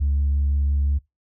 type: tone with vibrato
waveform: sine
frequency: 70.8 Hz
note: C#2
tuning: 37 cents sharp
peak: -16 dBFS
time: 0-0.99 s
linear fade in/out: 20 ms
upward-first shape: sine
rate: 5.8 Hz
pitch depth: 10 cents each way
effects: noise-tail reverb RT60 0.2 s tail -24 dB re dry + tanh soft clip ceiling -15 dBFS